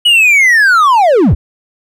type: linear sweep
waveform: triangle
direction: down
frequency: 2960 to 43.76 Hz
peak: -3 dBFS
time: 0.05-1.35 s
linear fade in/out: 10 ms
effects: none